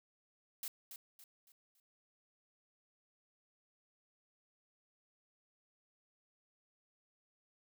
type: noise with echo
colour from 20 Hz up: blue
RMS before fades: -42 dBFS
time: 0.63-0.68 s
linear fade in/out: 2 ms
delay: 280 ms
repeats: 4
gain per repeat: -8 dB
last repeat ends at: 1.8 s
effects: none